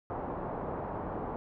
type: low-pass noise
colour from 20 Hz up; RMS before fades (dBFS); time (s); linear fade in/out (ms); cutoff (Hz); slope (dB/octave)
white; -37; 0.1-1.36; 0; 950; 24
effects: none